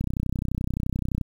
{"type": "click train", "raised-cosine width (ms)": 5, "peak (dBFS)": -14, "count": 39, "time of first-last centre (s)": [0.01, 1.213], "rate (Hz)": 31.6, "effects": ["8-bit"]}